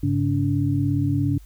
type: tone cluster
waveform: sine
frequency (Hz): 100.8 / 138 / 286.4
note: G2 / C#3 / D4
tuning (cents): +49 / -7 / -43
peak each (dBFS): -23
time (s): 0.03-1.38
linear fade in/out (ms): 5
effects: added 50 Hz sine -42 dBFS peak until 1.45 s + white hiss -58 dBFS RMS until 1.45 s